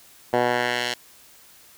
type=tone with band-pass filter sweep; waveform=10% pulse; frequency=122.1 Hz; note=B2; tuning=19 cents flat; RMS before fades=-23 dBFS; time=0.33-0.94 s; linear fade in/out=5 ms; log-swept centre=720 to 3900 Hz; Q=0.95; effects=white hiss -51 dBFS RMS until 1.77 s